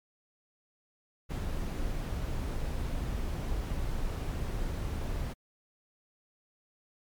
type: noise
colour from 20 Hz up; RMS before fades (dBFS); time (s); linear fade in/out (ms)
brown; -33; 1.29-5.34; 20
effects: MP3 96 kbps

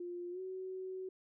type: tone with pitch glide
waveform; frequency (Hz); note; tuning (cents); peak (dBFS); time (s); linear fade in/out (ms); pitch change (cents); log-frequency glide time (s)
sine; 351.6 to 374.7; F4 to F#4; +12 to +22; -40; 0-1.09; 5; +110; 0.31-0.4
effects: none

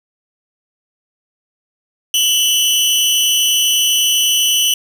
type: tone with amplitude modulation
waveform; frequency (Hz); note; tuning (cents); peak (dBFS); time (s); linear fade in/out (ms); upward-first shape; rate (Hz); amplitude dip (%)
sawtooth; 2988; F#7; +16; -5; 2.14-4.74; 2; sine; 252; 75
effects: 7-bit

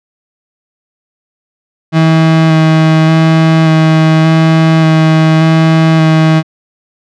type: tone with vibrato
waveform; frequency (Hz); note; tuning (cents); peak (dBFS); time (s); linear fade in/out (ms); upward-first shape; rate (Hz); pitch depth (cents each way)
35% pulse; 160; D#3; +49; -3; 1.92-6.43; 50; square; 0.86; 11
effects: low-pass 4000 Hz 12 dB/octave

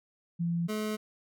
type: tone pair in turn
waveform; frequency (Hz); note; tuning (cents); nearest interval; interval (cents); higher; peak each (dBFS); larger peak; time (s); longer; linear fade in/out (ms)
sine / 25% pulse; 170 / 214.2; F3 / A3; -46 / -46; major third; 400; second; -27; neither; 0.39-0.68 / 0.68-0.97; neither; 20
effects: none

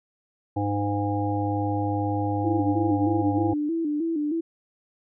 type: harmonic tone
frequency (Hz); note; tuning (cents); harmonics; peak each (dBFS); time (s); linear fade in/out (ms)
102.1; G#2; -29; 1 / 3 / 5 / 7 / 8; -27 / -27 / -33 / -35 / -30; 0.56-3.54; 10
type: tone with vibrato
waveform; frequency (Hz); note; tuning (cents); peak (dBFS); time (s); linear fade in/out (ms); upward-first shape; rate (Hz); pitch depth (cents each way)
sine; 313.2; D#4; +11; -23; 2.44-4.41; 10; square; 3.2; 93
effects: none

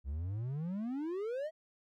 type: exponential sweep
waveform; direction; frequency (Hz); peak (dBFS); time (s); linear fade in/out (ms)
triangle; up; 64.2 to 652; -33; 0.04-1.51; 50
effects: none

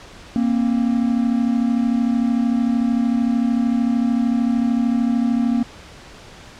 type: tone pair together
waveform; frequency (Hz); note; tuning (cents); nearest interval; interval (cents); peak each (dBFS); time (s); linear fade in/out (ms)
triangle; 233.3 / 266.6; A#3 / C4; +2 / +33; major second; 231; -15 / -19; 0.36-5.63; 0
effects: pink hiss -41 dBFS RMS until 6.59 s + low-pass 6000 Hz 12 dB/octave

